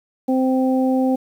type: harmonic tone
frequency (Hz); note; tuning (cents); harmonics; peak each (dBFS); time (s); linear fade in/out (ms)
260; C4; -11; 1 / 2 / 3; -16 / -22 / -26; 0.28-1.16; 10
effects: 8-bit